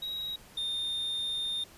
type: tone pair in turn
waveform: triangle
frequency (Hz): 3819 / 3638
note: A#7 / A#7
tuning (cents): +41 / -43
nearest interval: minor second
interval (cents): 84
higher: first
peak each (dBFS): -32 / -29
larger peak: second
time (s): 0.02-0.36 / 0.57-1.64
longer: second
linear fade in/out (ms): 5
effects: pink hiss -54 dBFS RMS until 1.77 s + resampled to 32000 Hz